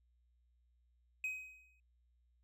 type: tone with exponential decay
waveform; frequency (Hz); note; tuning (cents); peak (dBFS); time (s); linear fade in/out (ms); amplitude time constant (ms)
triangle; 2524; D#7; +24; -33; 1.24-1.8; 2; 120
effects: added 60 Hz sine -70 dBFS peak until 2.43 s